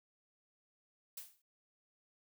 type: noise with exponential decay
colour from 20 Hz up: blue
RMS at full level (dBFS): -43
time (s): 1.17-1.42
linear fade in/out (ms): 5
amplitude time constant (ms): 54
effects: none